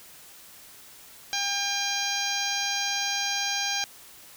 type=harmonic tone; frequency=802 Hz; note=G5; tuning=39 cents sharp; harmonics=1 / 2 / 3 / 4 / 5 / 6 / 7 / 8; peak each=-34 / -34 / -34 / -34 / -34 / -34 / -34 / -34 dBFS; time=1.33-3.84 s; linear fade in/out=0 ms; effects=white hiss -49 dBFS RMS until 4.36 s